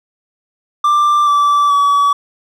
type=tone with pitch steps; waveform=triangle; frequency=1182 / 1161 / 1140.4 Hz; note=D6 / D6 / C#6; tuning=+11 / -20 / +49 cents; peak=-7 dBFS; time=0.84-2.13 s; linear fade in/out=5 ms; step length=430 ms; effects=none